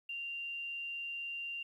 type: tone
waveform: sine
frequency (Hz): 2778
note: F7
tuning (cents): -10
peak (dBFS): -38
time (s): 0.09-1.63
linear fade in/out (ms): 5
effects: 12-bit